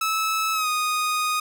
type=tone with pitch glide; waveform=sawtooth; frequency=1303 to 1239.9 Hz; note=E6 to D#6; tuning=-20 to -6 cents; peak=-18 dBFS; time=0.01-1.4 s; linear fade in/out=5 ms; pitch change=-86 cents; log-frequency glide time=0.53-0.68 s; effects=none